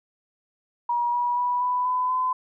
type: tone with pitch steps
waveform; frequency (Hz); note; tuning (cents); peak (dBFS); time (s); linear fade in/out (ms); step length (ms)
sine; 957 / 968.7 / 980.5 / 992.5 / 1004.6 / 1016.8; A#5 / B5 / B5 / B5 / B5 / C6; +45 / -34 / -13 / +8 / +29 / -50; -21; 0.89-2.33; 5; 240
effects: none